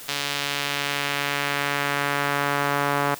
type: tone with band-pass filter sweep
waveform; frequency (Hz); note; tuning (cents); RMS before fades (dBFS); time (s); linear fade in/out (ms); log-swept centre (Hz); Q
sawtooth; 142.6; C#3; +49; -25; 0.08-3.15; 10; 3800 to 1100; 1.1
effects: white hiss -40 dBFS RMS until 3.19 s